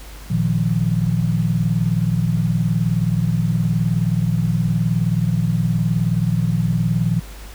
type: chord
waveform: sine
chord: Bb suspended fourth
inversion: none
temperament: equal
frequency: 116.54 / 155.56 / 174.61 Hz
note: Bb2 / Eb3 / F3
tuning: 0 / 0 / 0 cents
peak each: -20 dBFS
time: 0.3-7.2 s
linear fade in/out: 10 ms
effects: added 50 Hz sine -35 dBFS peak until 7.54 s + pink hiss -41 dBFS RMS until 7.54 s